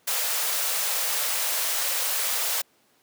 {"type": "high-pass noise", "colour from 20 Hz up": "white", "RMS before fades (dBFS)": -26, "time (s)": [0.07, 2.62], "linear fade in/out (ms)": 10, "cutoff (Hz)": 450, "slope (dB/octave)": 96, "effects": ["pink hiss -63 dBFS RMS until 3.02 s", "high-pass 200 Hz 12 dB/octave"]}